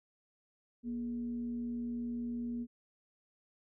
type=tone with frequency modulation; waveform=sine; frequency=238.6 Hz; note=A#3; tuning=41 cents sharp; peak=-35 dBFS; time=0.83-2.67 s; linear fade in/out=50 ms; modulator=184 Hz; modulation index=0.23; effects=none